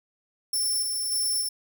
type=tone with tremolo; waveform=10% pulse; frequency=5390 Hz; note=E8; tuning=38 cents sharp; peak=-18 dBFS; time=0.53-1.49 s; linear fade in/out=5 ms; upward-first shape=square; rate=1.7 Hz; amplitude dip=30%; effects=none